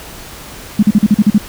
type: tone bursts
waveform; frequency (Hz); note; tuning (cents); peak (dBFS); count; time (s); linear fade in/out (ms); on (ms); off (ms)
sine; 209; G#3; +11; -4; 8; 0.79-1.381; 5; 38; 41
effects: pink hiss -32 dBFS RMS until 1.48 s